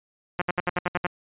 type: tone bursts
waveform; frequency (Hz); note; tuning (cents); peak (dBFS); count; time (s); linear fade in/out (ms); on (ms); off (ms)
5% pulse; 177.8; F3; +31; -11; 8; 0.39-1.068; 2; 27; 66
effects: resampled to 8000 Hz